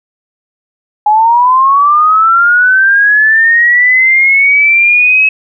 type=linear sweep; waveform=sine; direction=up; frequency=830.6 to 2577 Hz; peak=-4 dBFS; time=1.06-5.29 s; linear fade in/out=5 ms; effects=none